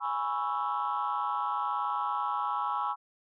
sine chord, C# minor seventh, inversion second, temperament equal, 830.6 / 987.8 / 1108.7 / 1318.5 Hz, G#5 / B5 / C#6 / E6, 0 / 0 / 0 / 0 cents, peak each -33 dBFS, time 0-2.96 s, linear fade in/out 50 ms, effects tanh soft clip ceiling -22 dBFS

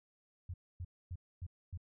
sine tone bursts, 88.3 Hz, F2, 20 cents sharp, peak -39 dBFS, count 5, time 0.49-1.775 s, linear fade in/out 5 ms, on 49 ms, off 260 ms, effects none

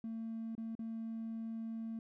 triangle tone with dropouts, 225.4 Hz, A3, 42 cents sharp, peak -36 dBFS, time 0.04-1.99 s, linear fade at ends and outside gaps 2 ms, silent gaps 0.552-0.579 / 0.752-0.792 s, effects tanh soft clip ceiling -35 dBFS

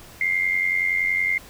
sine tone with amplitude modulation, 2100 Hz, C7, 6 cents sharp, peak -16 dBFS, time 0.21-1.38 s, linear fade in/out 2 ms, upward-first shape sine, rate 90.7 Hz, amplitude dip 70%, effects pink hiss -45 dBFS RMS until 1.49 s

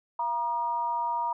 sine tone with amplitude modulation, 949 Hz, A#5, 31 cents sharp, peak -23 dBFS, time 0.19-1.33 s, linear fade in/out 5 ms, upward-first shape sine, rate 265 Hz, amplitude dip 65%, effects none

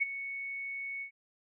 sine tone with ADSR envelope, 2217 Hz, C#7, in tune, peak -23 dBFS, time 0-1.11 s, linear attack 22 ms, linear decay 19 ms, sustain -13 dB, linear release 93 ms, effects none

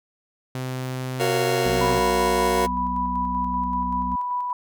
sawtooth tone, 128.8 Hz, C3, 27 cents flat, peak -23 dBFS, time 0.55-1.99 s, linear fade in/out 2 ms
40% pulse chord, Gb major seventh, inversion none, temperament just, 370 / 462.5 / 555 / 693.7 Hz, Gb4 / Bb4 / Db5 / F5, 0 / -14 / +2 / -12 cents, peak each -24 / -24 / -29 / -26 dBFS, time 1.19-2.67 s, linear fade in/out 20 ms
harmonic tone, 61.5 Hz, B1, 7 cents flat, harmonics 1 / 3 / 4, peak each -31 / -31 / -31 dBFS, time 1.65-4.16 s, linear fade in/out 10 ms
sine tone with tremolo, 986 Hz, B5, 3 cents flat, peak -22 dBFS, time 1.81-4.53 s, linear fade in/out 2 ms, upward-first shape square, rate 5.2 Hz, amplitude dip 25%
effects none

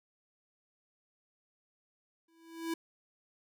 square tone with exponential growth, 329.6 Hz, E4, in tune, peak -31 dBFS, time 2.28-2.74 s, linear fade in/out 5 ms, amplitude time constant 100 ms, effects none

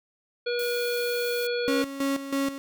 harmonic tone, 482.1 Hz, B4, 42 cents flat, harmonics 1 / 3 / 5 / 7 / 9, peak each -26 / -34 / -37 / -39 / -37 dBFS, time 0.46-1.83 s, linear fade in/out 10 ms
blue noise, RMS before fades -39 dBFS, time 0.59-1.47 s, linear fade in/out 2 ms
35% pulse tone with tremolo, 275.3 Hz, C#4, 12 cents flat, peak -22 dBFS, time 1.68-2.58 s, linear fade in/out 0 ms, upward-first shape square, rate 3.1 Hz, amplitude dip 70%
effects none

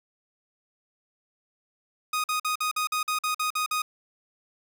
sawtooth tone bursts, 1244.5 Hz, D#6, in tune, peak -21 dBFS, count 11, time 2.13-3.82 s, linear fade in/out 5 ms, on 110 ms, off 48 ms, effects none

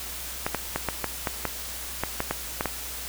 clicks, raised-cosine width 0.5 ms, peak -10 dBFS, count 12, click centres 0.465 / 0.547 / 0.76 / 0.887 / 1.043 / 1.272 / 1.453 / 2.036 / 2.204 / 2.31 / 2.609 / 2.657 s, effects added 60 Hz sine -43 dBFS peak until 3.08 s + white hiss -36 dBFS RMS until 3.08 s

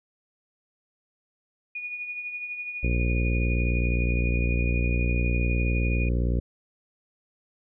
sine tone with tremolo, 2454 Hz, D#7, 25 cents flat, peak -29 dBFS, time 1.75-6.09 s, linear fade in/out 5 ms, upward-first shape triangle, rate 12 Hz, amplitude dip 55%
harmonic tone, 59.6 Hz, A#1, 39 cents sharp, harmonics 1 / 2 / 3 / 4 / 5 / 6 / 7 / 8 / 9, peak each -23 / -29 / -33 / -35 / -37 / -39 / -40 / -41 / -42 dBFS, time 2.83-6.4 s, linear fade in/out 5 ms
effects none

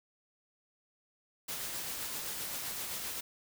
white noise with tremolo, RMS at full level -38 dBFS, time 1.48-3.21 s, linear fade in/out 10 ms, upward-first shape sine, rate 7.7 Hz, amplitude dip 25%, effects none

